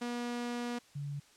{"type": "tone pair in turn", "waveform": ["sawtooth", "sine"], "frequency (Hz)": [240.8, 143.18], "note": ["B3", "D3"], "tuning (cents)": [-44, -44], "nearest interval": "major sixth", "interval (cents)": 900, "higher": "first", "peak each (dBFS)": [-31, -36], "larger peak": "first", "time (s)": [[0.01, 0.79], [0.95, 1.2]], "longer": "first", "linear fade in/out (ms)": 10, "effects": ["white hiss -62 dBFS RMS until 1.36 s", "low-pass 8000 Hz 12 dB/octave"]}